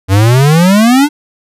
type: exponential sweep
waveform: square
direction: up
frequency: 92.5 to 303.6 Hz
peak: -5 dBFS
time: 0.08-1.09 s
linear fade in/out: 50 ms
effects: resampled to 32000 Hz